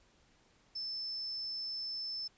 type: tone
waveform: sine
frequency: 5274 Hz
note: E8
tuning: in tune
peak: -37 dBFS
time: 0.75-2.28 s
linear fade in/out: 10 ms
effects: pink hiss -68 dBFS RMS until 2.37 s + resampled to 16000 Hz